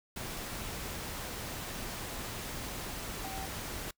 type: tone in noise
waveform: sine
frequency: 770 Hz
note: G5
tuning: 31 cents flat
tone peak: -42 dBFS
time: 3.24-3.46 s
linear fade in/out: 5 ms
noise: pink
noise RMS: -40 dBFS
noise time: 0.16-3.91 s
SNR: -5 dB
effects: noise-tail reverb RT60 0.1 s tail -24 dB re dry